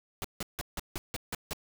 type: noise bursts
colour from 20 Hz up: pink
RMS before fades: -35 dBFS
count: 8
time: 0.22-1.532 s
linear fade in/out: 0 ms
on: 24 ms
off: 160 ms
effects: none